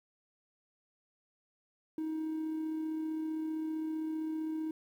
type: tone with amplitude modulation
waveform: triangle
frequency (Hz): 315.4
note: D#4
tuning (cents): +24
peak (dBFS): -29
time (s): 1.98-4.71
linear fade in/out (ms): 2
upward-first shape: sine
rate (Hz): 35.4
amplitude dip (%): 35
effects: tanh soft clip ceiling -28 dBFS + 11-bit